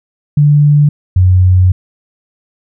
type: tone pair in turn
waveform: sine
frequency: 146.83 / 91.83 Hz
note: D3 / F#2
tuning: 0 / -13 cents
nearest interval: minor sixth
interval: 813 cents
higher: first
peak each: -4 dBFS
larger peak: neither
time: 0.37-0.89 / 1.16-1.72 s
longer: second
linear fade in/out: 5 ms
effects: none